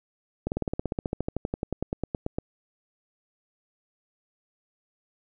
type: slowing click train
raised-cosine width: 2 ms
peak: -14 dBFS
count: 25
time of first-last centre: 0.47-2.385 s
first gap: 49 ms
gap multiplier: 1.04
effects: none